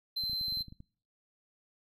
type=tone; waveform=triangle; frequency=4094 Hz; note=C8; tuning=38 cents flat; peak=-30 dBFS; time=0.16-0.63 s; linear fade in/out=10 ms
type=clicks; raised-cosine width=5 ms; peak=-36 dBFS; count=11; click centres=0.237 / 0.297 / 0.332 / 0.412 / 0.483 / 0.524 / 0.573 / 0.608 / 0.683 / 0.724 / 0.804 s
effects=noise-tail reverb RT60 0.5 s tail -24 dB re dry